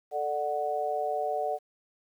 sine chord, D major, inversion second, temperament equal with one note detuned, 440 / 594.5 / 740 Hz, A4 / D5 / F#5, 0 / +21 / 0 cents, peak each -34 / -32 / -30 dBFS, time 0.11-1.59 s, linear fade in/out 50 ms, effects 10-bit

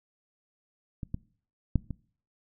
clicks, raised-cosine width 5 ms, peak -23 / -19 / -11 / -22 dBFS, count 4, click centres 1.032 / 1.144 / 1.757 / 1.907 s, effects noise-tail reverb RT60 0.5 s tail -22 dB re dry

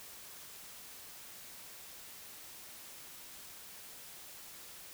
silence, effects white hiss -51 dBFS RMS until 4.93 s

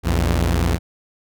sawtooth tone pair together, 59.39 / 84.6 Hz, A#1 / E2, +33 / +45 cents, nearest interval tritone, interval 612 cents, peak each -15 dBFS, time 0.03-0.79 s, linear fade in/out 50 ms, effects none

